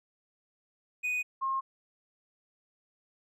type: tone pair in turn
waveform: triangle / sine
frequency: 2485 / 1070.5 Hz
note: D#7 / C6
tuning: -3 / +39 cents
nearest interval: octave + minor third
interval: 1458 cents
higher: first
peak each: -27 / -28 dBFS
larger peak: first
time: 1.03-1.23 / 1.41-1.61 s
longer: neither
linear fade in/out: 20 ms
effects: none